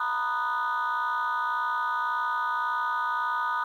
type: chord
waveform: sine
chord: B major seventh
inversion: third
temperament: just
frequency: 926 / 987.8 / 1234.7 / 1481.6 Hz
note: A#5 / B5 / D#6 / F#6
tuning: -12 / 0 / -14 / +2 cents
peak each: -32 / -30 / -27 / -30 dBFS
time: 0-3.64 s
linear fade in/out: 5 ms
effects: tanh soft clip ceiling -20 dBFS + 10-bit